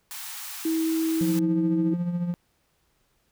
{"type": "high-pass noise", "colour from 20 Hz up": "white", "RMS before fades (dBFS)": -37, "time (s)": [0.11, 1.39], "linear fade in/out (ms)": 0, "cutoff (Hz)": 740, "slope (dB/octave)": 96}
{"type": "tone", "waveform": "sine", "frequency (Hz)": 322.7, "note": "E4", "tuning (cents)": -37, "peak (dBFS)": -22, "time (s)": [0.65, 1.94], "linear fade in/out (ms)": 5}
{"type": "tone with tremolo", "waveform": "triangle", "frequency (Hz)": 174.61, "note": "F3", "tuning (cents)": 0, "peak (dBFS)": -20, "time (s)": [1.21, 2.34], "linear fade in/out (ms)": 0, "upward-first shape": "triangle", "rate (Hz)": 14, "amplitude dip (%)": 60}
{"effects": ["pink hiss -69 dBFS RMS until 3.31 s"]}